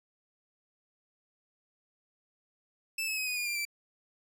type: tone with pitch steps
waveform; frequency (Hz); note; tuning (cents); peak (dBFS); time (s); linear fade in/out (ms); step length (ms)
sawtooth; 2637 / 2584 / 2533 / 2482 / 2432 / 2383 / 2336; E7 / E7 / D#7 / D#7 / D#7 / D7 / D7; 0 / -35 / +30 / -5 / -40 / +25 / -10; -28; 2.98-3.652; 5; 96
effects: none